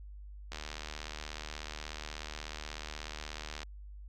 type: click train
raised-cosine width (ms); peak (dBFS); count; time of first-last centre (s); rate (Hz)
0.2; -23; 239; 0.52-3.631; 76.5
effects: added 50 Hz sine -45 dBFS peak until 4.08 s